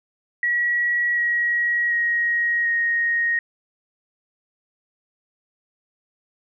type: tone with pitch steps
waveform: sine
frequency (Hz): 1922 / 1904.3 / 1886.8 / 1869.4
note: B6 / A#6 / A#6 / A#6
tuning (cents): -48 / +36 / +20 / +4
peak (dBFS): -18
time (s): 0.43-3.39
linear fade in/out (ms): 2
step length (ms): 740
effects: none